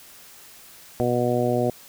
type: harmonic tone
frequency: 122.1 Hz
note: B2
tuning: 19 cents flat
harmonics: 1 / 2 / 3 / 4 / 5 / 6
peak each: -27 / -26 / -26 / -26 / -26 / -29 dBFS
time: 1-1.7 s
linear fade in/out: 0 ms
effects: white hiss -47 dBFS RMS until 1.88 s